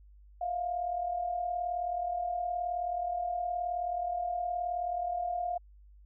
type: tone pair together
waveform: sine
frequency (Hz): 669 / 708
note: E5 / F5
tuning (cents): +25 / +23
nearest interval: minor second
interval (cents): 98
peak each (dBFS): -38 / -31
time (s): 0.41-5.58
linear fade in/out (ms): 5
effects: added 50 Hz sine -53 dBFS peak until 6.05 s